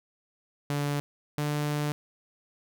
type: tone pair in turn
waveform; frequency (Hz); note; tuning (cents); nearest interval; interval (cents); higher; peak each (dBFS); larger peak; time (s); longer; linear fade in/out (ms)
sawtooth; 144.5 / 147.96; D3 / D3; -28 / +13; unison; 41; second; -23; neither; 0.7-1 / 1.38-1.92; second; 0
effects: none